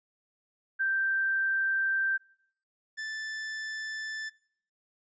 sine / 45% pulse tone pair in turn, 1568 / 1756.9 Hz, G6 / A6, 0 / -3 cents, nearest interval major second, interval 197 cents, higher second, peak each -25 / -34 dBFS, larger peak first, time 0.79-2.18 / 2.97-4.3 s, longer first, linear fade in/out 20 ms, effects noise-tail reverb RT60 0.6 s tail -23 dB re dry + resampled to 16000 Hz

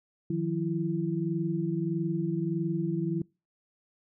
sine tone cluster, 156.2 / 177.8 / 333.9 Hz, D#3 / F3 / E4, +7 / +31 / +22 cents, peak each -31 dBFS, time 0.3-3.22 s, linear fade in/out 5 ms, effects noise-tail reverb RT60 0.3 s tail -26 dB re dry

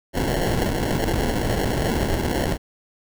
pink noise with sample-and-hold, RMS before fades -22 dBFS, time 0.13-2.58 s, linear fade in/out 50 ms, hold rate 1225 Hz, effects none

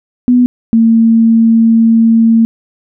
sine tone pair in turn, 246.8 / 227 Hz, B3 / A#3, -1 / -46 cents, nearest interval minor second, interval 145 cents, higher first, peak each -4 dBFS, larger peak neither, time 0.28-0.46 / 0.73-2.45 s, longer second, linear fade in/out 0 ms, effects none

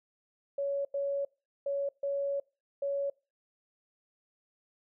sine tone bursts at uneven times, 560 Hz, C#5, 18 cents sharp, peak -29 dBFS, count 5, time 0.58-0.85 / 0.94-1.25 / 1.66-1.89 / 2.03-2.4 / 2.82-3.1 s, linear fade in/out 5 ms, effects noise-tail reverb RT60 0.3 s tail -24 dB re dry

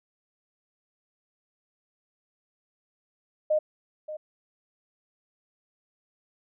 sine tone with echo, 614 Hz, D#5, 23 cents flat, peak -20 dBFS, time 3.5-3.59 s, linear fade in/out 10 ms, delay 580 ms, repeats 1, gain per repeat -13 dB, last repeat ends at 4.17 s, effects none

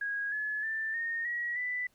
sine tone with pitch steps, 1646 / 1709 / 1774.4 / 1842.2 / 1912.7 / 1985.9 Hz, G#6 / G#6 / A6 / A#6 / A#6 / B6, -16 / +49 / +14 / -21 / +44 / +9 cents, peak -31 dBFS, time 0.01-1.87 s, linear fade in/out 5 ms, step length 310 ms, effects pink hiss -70 dBFS RMS until 1.94 s

